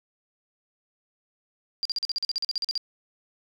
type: tone bursts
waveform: sine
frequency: 4775 Hz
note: D8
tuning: 28 cents sharp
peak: -24 dBFS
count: 15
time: 1.83-2.777 s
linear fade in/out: 0 ms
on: 23 ms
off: 43 ms
effects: none